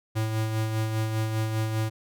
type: tone with tremolo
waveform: square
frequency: 110 Hz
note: A2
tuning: in tune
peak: -24 dBFS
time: 0.15-1.9 s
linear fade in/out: 20 ms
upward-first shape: sine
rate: 5 Hz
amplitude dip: 40%
effects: none